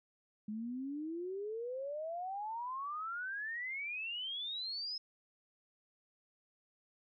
sine exponential sweep, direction up, 207.7 to 5200 Hz, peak -38 dBFS, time 0.48-4.98 s, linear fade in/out 5 ms, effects none

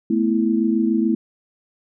sine chord, A suspended second, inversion none, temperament equal, 220 / 246.9 / 329.6 Hz, A3 / B3 / E4, 0 / 0 / 0 cents, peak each -19 / -22 / -20 dBFS, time 0.1-1.15 s, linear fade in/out 5 ms, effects none

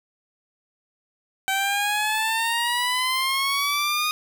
15% pulse exponential sweep, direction up, 768 to 1237 Hz, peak -15 dBFS, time 1.48-4.11 s, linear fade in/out 0 ms, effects none

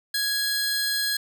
sawtooth tone pair together, 1663 / 4170 Hz, G#6 / C8, +2 / -7 cents, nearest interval octave + major third, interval 1591 cents, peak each -23 dBFS, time 0.14-1.17 s, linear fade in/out 5 ms, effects none

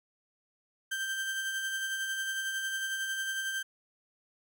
35% pulse tone with tremolo, 1568 Hz, G6, in tune, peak -29 dBFS, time 0.91-3.63 s, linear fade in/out 10 ms, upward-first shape sine, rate 11 Hz, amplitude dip 35%, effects none

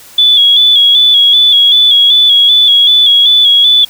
sine tone with vibrato, 3400 Hz, G#7, 40 cents sharp, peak -3 dBFS, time 0.18-3.85 s, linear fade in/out 5 ms, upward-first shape square, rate 2.6 Hz, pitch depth 40 cents each way, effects white hiss -36 dBFS RMS until 3.89 s

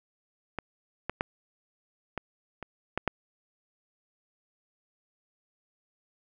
clicks, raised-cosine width 0.5 ms, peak -17 / -15 / -12 / -17 / -23 / -13 / -10 dBFS, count 7, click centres 0.587 / 1.096 / 1.209 / 2.177 / 2.627 / 2.976 / 3.077 s, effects none

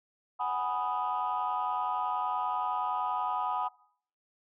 sine chord, G# minor seventh, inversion third, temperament equal, 740 / 830.6 / 987.8 / 1244.5 Hz, F#5 / G#5 / B5 / D#6, 0 / 0 / 0 / 0 cents, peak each -34 / -34 / -32 / -34 dBFS, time 0.39-3.69 s, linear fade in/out 20 ms, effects noise-tail reverb RT60 0.6 s tail -22 dB re dry + tanh soft clip ceiling -22 dBFS

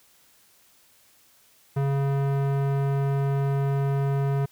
square tone with low-pass filter, 138.59 Hz, C#3, in tune, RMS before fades -24 dBFS, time 1.76-4.46 s, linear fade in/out 10 ms, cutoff 1300 Hz, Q 0.64, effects white hiss -59 dBFS RMS until 4.51 s

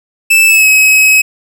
45% pulse tone with pitch glide, 2637 to 2555 Hz, E7 to D#7, 0 to +45 cents, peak -4 dBFS, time 0.3-1.22 s, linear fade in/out 10 ms, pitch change -55 cents, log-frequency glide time 0.47-0.68 s, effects none

